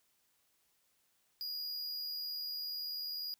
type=tone with amplitude modulation; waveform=square; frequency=4879 Hz; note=D#8; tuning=35 cents flat; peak=-37 dBFS; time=1.41-3.34 s; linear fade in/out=0 ms; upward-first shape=sine; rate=80.2 Hz; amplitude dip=35%; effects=white hiss -75 dBFS RMS until 3.39 s